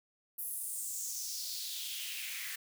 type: noise with high-pass filter sweep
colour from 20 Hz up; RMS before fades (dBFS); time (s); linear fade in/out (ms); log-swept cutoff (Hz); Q
white; -40; 0.38-2.56; 10; 12000 to 1800; 3.3
effects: none